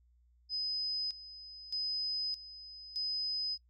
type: tone with tremolo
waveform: sine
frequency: 5030 Hz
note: D#8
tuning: 18 cents sharp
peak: -33 dBFS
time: 0.49-3.58 s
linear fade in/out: 50 ms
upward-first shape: square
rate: 0.81 Hz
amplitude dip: 80%
effects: noise-tail reverb RT60 0.1 s tail -17 dB re dry + added 60 Hz sine -64 dBFS peak until 3.69 s